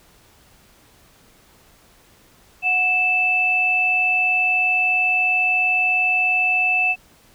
sine tone pair together, 736.4 / 2637 Hz, F#5 / E7, -8 / 0 cents, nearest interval octave + minor seventh, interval 2208 cents, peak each -25 / -16 dBFS, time 2.62-6.96 s, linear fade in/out 50 ms, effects pink hiss -53 dBFS RMS until 7.34 s

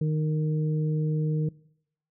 harmonic tone, 154.4 Hz, D#3, 13 cents flat, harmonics 1 / 2 / 3, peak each -23 / -37 / -35 dBFS, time 0.01-1.49 s, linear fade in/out 5 ms, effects noise-tail reverb RT60 0.7 s tail -22 dB re dry

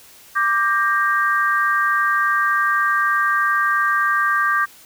sine chord, G minor, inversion second, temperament equal with one note detuned, 1174.7 / 1588 / 1864.7 Hz, D6 / G6 / Bb6, 0 / +22 / 0 cents, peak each -18 / -19 / -24 dBFS, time 0.35-4.66 s, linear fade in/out 20 ms, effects white hiss -46 dBFS RMS until 4.85 s

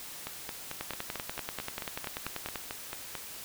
two click trains, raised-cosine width 0.3 ms, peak -18 / -20 dBFS, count 19 / 14, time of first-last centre 0.81-2.558 / 0.27-3.152 s, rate 10.3 / 4.51 Hz, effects white hiss -44 dBFS RMS until 3.44 s

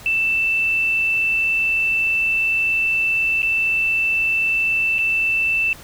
sine tone with dropouts, 2659 Hz, E7, 14 cents sharp, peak -16 dBFS, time 0.06-5.73 s, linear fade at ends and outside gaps 1 ms, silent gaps 3.42-3.429 / 4.984-4.989 s, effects added 50 Hz sine -46 dBFS peak until 5.83 s + pink hiss -41 dBFS RMS until 5.83 s

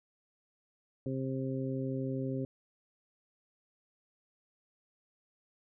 harmonic tone, 132.4 Hz, C3, 21 cents sharp, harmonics 1 / 2 / 3 / 4, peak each -36 / -36 / -40 / -42 dBFS, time 1.06-2.45 s, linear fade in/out 2 ms, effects none

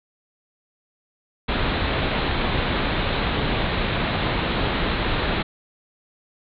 pink low-pass noise, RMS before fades -23 dBFS, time 1.48-5.43 s, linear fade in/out 10 ms, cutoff 4100 Hz, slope 96 dB/octave, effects none

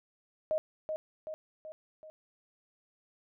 sine tone with echo, 624 Hz, D#5, 5 cents sharp, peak -27 dBFS, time 0.51-0.58 s, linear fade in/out 0 ms, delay 380 ms, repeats 4, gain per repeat -5 dB, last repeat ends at 2.1 s, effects none

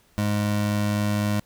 square tone pair together, 103.85 / 207.7 Hz, G#2 / G#3, 0 / 0 cents, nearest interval octave, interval 1200 cents, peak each -25 dBFS, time 0.18-1.4 s, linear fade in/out 0 ms, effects pink hiss -60 dBFS RMS until 1.45 s

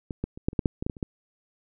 clicks, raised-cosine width 3 ms, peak -19 / -15 / -27 / -10 / -26 / -10 / -8 / -17 / -14 / -17 / -30 / -15 dBFS, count 12, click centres 0.108 / 0.24 / 0.375 / 0.485 / 0.531 / 0.592 / 0.658 / 0.825 / 0.865 / 0.898 / 0.968 / 1.028 s, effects none

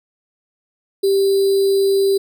sine tone with sample-and-hold, 392 Hz, G4, in tune, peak -12 dBFS, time 1.03-2.18 s, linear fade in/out 10 ms, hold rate 4410 Hz, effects none

